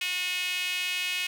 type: tone with high-pass filter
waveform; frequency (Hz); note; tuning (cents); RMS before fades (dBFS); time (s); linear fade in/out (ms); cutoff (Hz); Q
sawtooth; 362.6; F#4; -35; -30; 0.01-1.27; 5; 2600; 4.4
effects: none